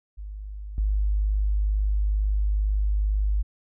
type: tone with level steps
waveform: sine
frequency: 51.1 Hz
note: G#1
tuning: 27 cents flat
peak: -33 / -20 dBFS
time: 0.17-3.43 s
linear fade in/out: 20 ms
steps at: 0.78 s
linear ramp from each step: 2 ms
effects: none